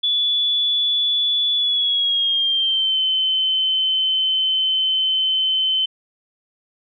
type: tone with pitch glide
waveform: sine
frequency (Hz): 3440 to 3065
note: A7 to G7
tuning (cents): -40 to -40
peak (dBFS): -16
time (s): 0.03-5.86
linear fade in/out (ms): 10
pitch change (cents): -200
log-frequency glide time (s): 1.55-3
effects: none